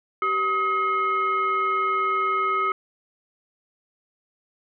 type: tone with frequency modulation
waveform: sine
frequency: 1268 Hz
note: D#6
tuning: 32 cents sharp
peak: -20 dBFS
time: 0.22-2.72 s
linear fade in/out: 2 ms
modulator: 882 Hz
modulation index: 0.65
effects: none